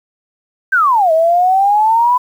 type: exponential two-way sweep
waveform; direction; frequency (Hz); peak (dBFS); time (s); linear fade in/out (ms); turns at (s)
sine; down then up; 1600 to 632 to 1006; -8; 0.72-2.18; 10; 1.12
effects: 7-bit